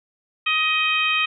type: harmonic tone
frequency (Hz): 628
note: D#5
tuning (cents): +16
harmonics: 2 / 3 / 4 / 5 / 6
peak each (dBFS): -25 / -29 / -20 / -25 / -32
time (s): 0.46-1.26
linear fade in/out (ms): 10
effects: none